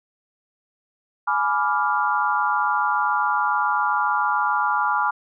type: chord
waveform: sine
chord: G# diminished seventh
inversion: none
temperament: equal with one note detuned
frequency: 840.7 / 987.8 / 1174.7 / 1396.9 Hz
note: G#5 / B5 / D6 / F6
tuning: +21 / 0 / 0 / 0 cents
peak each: -24 dBFS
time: 1.27-5.11 s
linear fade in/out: 10 ms
effects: none